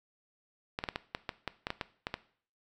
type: clicks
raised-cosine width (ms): 0.3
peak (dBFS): -17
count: 12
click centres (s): 0.789 / 0.839 / 0.888 / 0.959 / 1.149 / 1.292 / 1.477 / 1.669 / 1.704 / 1.812 / 2.069 / 2.141
effects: noise-tail reverb RT60 0.5 s tail -17 dB re dry